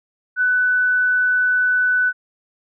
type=tone; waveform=sine; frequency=1495 Hz; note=F#6; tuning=17 cents sharp; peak=-14 dBFS; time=0.36-2.13 s; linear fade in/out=50 ms; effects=none